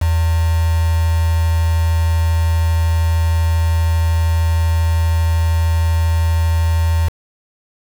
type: tone with quantisation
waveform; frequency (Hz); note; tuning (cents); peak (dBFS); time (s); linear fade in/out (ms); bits
sine; 82.4; E2; 0; -12; 0.01-7.09; 10; 4
effects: none